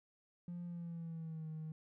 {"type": "tone with pitch glide", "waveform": "triangle", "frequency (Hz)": [174.4, 157.18], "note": ["F3", "D#3"], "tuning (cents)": [-2, 18], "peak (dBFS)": -39, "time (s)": [0.48, 1.72], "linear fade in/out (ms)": 2, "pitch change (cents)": -180, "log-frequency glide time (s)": [0.65, 1.48], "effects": ["tanh soft clip ceiling -38 dBFS"]}